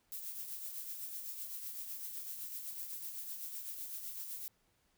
violet noise with tremolo, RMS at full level -42 dBFS, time 0.12-4.48 s, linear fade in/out 0 ms, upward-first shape triangle, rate 7.9 Hz, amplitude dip 50%, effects pink hiss -75 dBFS RMS until 4.97 s

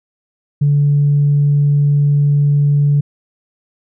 sine tone, 144.4 Hz, D3, 29 cents flat, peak -8 dBFS, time 0.61-3.01 s, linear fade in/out 10 ms, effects tanh soft clip ceiling -5 dBFS

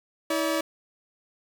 sawtooth tone pair together, 322.1 / 573.3 Hz, E4 / D5, -40 / -42 cents, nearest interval minor seventh, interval 998 cents, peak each -23 dBFS, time 0.3-0.61 s, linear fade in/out 5 ms, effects none

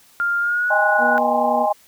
sine tone with pitch glide, 1400 to 1469.6 Hz, F6 to F#6, +4 to -12 cents, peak -17 dBFS, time 0.2-1.18 s, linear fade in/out 0 ms, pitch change +84 cents, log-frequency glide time 0.4-0.7 s
sine chord, Ab major seventh, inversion second, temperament equal with one note detuned, 622.3 / 800 / 830.6 / 1046.5 Hz, Eb5 / G5 / Ab5 / C6, 0 / +35 / 0 / 0 cents, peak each -20 / -21 / -21 / -25 dBFS, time 0.7-1.73 s, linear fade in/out 10 ms
harmonic tone, 242.1 Hz, B3, 34 cents flat, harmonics 1 / 2 / 3 / 4, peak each -25 / -28 / -36 / -37 dBFS, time 0.98-1.67 s, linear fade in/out 50 ms
effects white hiss -52 dBFS RMS until 1.87 s

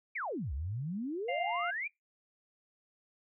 sine exponential two-way sweep, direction down then up, 2470 to 62.8 to 2470 Hz, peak -34 dBFS, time 0.15-1.88 s, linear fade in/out 10 ms, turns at 0.53 s
harmonic tone, 698.5 Hz, F5, in tune, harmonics 1 / 3 / 4, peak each -35 / -38 / -44 dBFS, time 1.28-1.71 s, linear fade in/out 10 ms
effects noise-tail reverb RT60 0.2 s tail -26 dB re dry

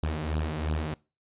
sawtooth beating tone pair, 75.5 / 78.4 Hz, D2 / D#2, +48 / +14 cents, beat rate 2.9 Hz, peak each -28 / -26 dBFS, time 0.03-0.94 s, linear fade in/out 0 ms, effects noise-tail reverb RT60 0.3 s tail -23 dB re dry + resampled to 8000 Hz

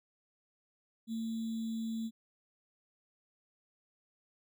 sine tone with sample-and-hold, 225.1 Hz, A3, 40 cents sharp, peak -34 dBFS, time 1.07-2.11 s, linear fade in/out 50 ms, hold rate 3675 Hz, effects none

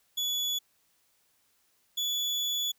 35% pulse tone pair in turn, 3420 / 3432 Hz, A7 / A7, -50 / -44 cents, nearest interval unison, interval 6 cents, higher second, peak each -26 dBFS, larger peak neither, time 0.17-0.59 / 1.97-2.72 s, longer second, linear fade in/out 10 ms, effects white hiss -70 dBFS RMS until 2.78 s

